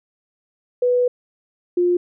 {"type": "tone pair in turn", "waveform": "sine", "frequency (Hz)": [493.3, 353.7], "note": ["B4", "F4"], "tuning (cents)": [-2, 22], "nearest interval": "tritone", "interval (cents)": 576, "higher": "first", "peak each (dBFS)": -14, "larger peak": "neither", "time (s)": [[0.82, 1.08], [1.77, 1.97]], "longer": "first", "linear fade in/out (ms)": 5, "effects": []}